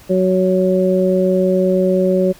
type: harmonic tone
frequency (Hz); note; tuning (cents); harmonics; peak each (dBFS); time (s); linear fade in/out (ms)
185.9; F#3; +8; 1 / 2 / 3; -16 / -16 / -16; 0.09-2.33; 20
effects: pink hiss -44 dBFS RMS until 2.39 s